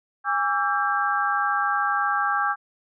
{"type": "tone cluster", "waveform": "sine", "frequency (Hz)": [818, 1149, 1336, 1593], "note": ["G#5", "D6", "E6", "G6"], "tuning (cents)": [-26, -38, 23, 27], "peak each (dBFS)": -26, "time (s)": [0.24, 2.56], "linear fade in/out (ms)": 50, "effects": []}